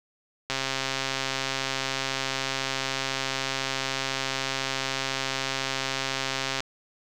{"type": "click train", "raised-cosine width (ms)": 0.2, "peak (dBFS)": -10, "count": 819, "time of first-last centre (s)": [0.5, 6.604], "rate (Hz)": 134, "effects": []}